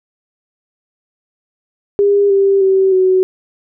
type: tone with pitch steps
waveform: sine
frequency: 403.8 / 393.4 / 383.3 / 373.5 Hz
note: G#4 / G4 / G4 / F#4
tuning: -49 / +6 / -39 / +16 cents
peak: -8 dBFS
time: 1.99-3.23 s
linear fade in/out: 0 ms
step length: 310 ms
effects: none